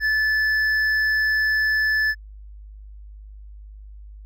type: tone with hard clipping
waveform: triangle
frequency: 1740 Hz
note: A6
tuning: 20 cents flat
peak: -19 dBFS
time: 0-2.15 s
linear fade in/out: 50 ms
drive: 8 dB
effects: added 51 Hz sine -38 dBFS peak until 4.25 s